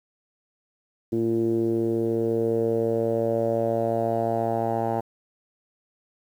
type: tone with low-pass filter sweep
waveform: 10% pulse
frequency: 114.3 Hz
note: A#2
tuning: 34 cents flat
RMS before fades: -24 dBFS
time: 1.12-5.01 s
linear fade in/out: 10 ms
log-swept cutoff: 320 to 850 Hz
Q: 4.1
effects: 9-bit